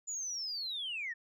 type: linear sweep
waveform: sine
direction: down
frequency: 7040 to 1760 Hz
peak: -35 dBFS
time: 0.07-1.14 s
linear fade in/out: 20 ms
effects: tanh soft clip ceiling -31 dBFS